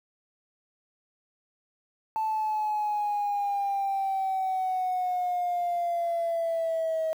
triangle exponential sweep, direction down, 880 to 637 Hz, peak -22 dBFS, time 2.16-7.13 s, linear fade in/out 0 ms, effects tanh soft clip ceiling -22 dBFS + 9-bit

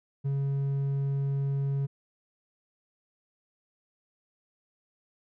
sine tone with hard clipping, 138.59 Hz, C#3, in tune, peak -27 dBFS, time 0.24-1.87 s, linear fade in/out 20 ms, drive 3 dB, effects none

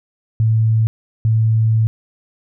sine tone pair in turn, 111.2 / 111.2 Hz, A2 / A2, +19 / +19 cents, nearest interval unison, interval 0 cents, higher neither, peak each -11 dBFS, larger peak neither, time 0.4-0.87 / 1.25-1.87 s, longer second, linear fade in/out 0 ms, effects none

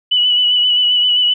sine tone with vibrato, 2960 Hz, F#7, in tune, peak -10 dBFS, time 0.11-1.34 s, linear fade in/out 10 ms, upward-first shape sine, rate 7.6 Hz, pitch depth 27 cents each way, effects none

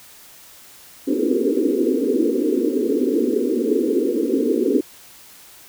pink band-pass noise, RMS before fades -19 dBFS, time 1.07-4.81 s, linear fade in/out 10 ms, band 240 to 480 Hz, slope 96 dB/octave, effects white hiss -45 dBFS RMS until 5.68 s

